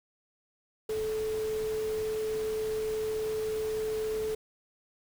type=tone in noise; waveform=sine; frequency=434.8 Hz; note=A4; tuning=21 cents flat; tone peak=-29 dBFS; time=0.89-4.35 s; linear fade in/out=5 ms; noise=pink; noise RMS=-44 dBFS; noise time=0.89-4.35 s; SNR=+12 dB; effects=none